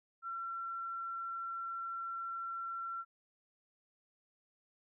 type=tone; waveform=sine; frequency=1357 Hz; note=E6; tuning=50 cents sharp; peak=-38 dBFS; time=0.22-3.05 s; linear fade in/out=50 ms; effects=none